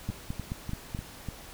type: two click trains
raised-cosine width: 5 ms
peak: -22 / -20 dBFS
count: 5 / 5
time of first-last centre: 0.1-1.287 / 0.09-0.948 s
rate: 3.37 / 4.66 Hz
effects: pink hiss -47 dBFS RMS until 1.53 s